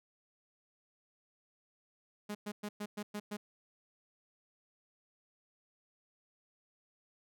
sawtooth tone bursts, 207.7 Hz, G#3, in tune, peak -34 dBFS, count 7, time 2.29-3.37 s, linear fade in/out 10 ms, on 60 ms, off 110 ms, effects none

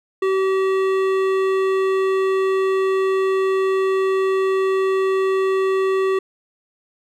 sine tone with hard clipping, 382.6 Hz, G4, 42 cents flat, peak -18 dBFS, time 0.22-6.19 s, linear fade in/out 5 ms, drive 13 dB, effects none

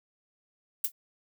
violet noise with exponential decay, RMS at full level -21 dBFS, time 0.84-0.92 s, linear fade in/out 5 ms, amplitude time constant 16 ms, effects none

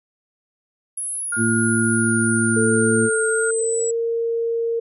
sine linear sweep, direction down, 10760 to 7780 Hz, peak -24 dBFS, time 0.97-3.91 s, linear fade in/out 5 ms
sine tone, 1427 Hz, F6, 37 cents sharp, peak -22 dBFS, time 1.32-3.51 s, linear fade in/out 5 ms
harmonic tone, 114 Hz, A#2, 38 cents flat, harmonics 1 / 2 / 3, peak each -24 / -19 / -24 dBFS, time 1.36-3.1 s, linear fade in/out 50 ms
sine tone with pitch glide, 442.4 to 461.7 Hz, A4 to A#4, +9 to -17 cents, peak -19 dBFS, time 2.56-4.8 s, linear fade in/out 10 ms, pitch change +74 cents, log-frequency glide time 3.27-3.82 s
effects none

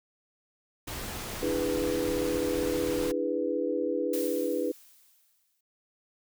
pink noise, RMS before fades -37 dBFS, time 0.87-3.12 s, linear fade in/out 10 ms
sine chord, E dominant seventh, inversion third, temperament equal with one note detuned, 293.7 / 329.6 / 408.6 / 493.9 Hz, D4 / E4 / G#4 / B4, 0 / 0 / -28 / 0 cents, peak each -33 / -33 / -33 / -30 dBFS, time 1.42-4.72 s, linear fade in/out 10 ms
blue noise with exponential decay, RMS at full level -36 dBFS, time 4.13-5.61 s, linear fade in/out 5 ms, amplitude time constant 320 ms
effects none

